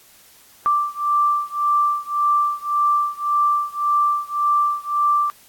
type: beating tone pair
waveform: sine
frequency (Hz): 1174.7 / 1176.5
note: D6 / D6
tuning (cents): 0 / +3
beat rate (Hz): 1.8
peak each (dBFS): -19 / -20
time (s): 0.66-5.3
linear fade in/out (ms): 0
effects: white hiss -50 dBFS RMS until 5.48 s + AAC 64 kbps